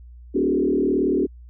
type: tone with frequency modulation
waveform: sine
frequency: 329.6 Hz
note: E4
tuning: in tune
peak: -17 dBFS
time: 0.34-1.27 s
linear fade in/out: 20 ms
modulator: 38.3 Hz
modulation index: 2.2
effects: added 60 Hz sine -40 dBFS peak until 1.49 s